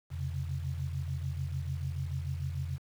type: tone cluster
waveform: sine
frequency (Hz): 85.5 / 131.1 / 137.9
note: F2 / C3 / C#3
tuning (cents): -36 / +4 / -9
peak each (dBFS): -35 / -38 / -38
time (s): 0.1-2.79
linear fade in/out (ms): 50
effects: 9-bit